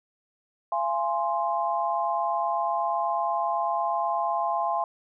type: chord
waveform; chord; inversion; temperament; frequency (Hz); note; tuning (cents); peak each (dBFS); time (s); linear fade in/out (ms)
sine; F minor; none; equal with one note detuned; 682.5 / 830.6 / 1046.5; F5 / Ab5 / C6; -40 / 0 / 0; -28; 0.72-4.84; 2
effects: none